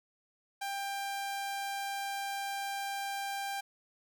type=tone; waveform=sawtooth; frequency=793 Hz; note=G5; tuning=20 cents sharp; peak=-31 dBFS; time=0.61-3.61 s; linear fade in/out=10 ms; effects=none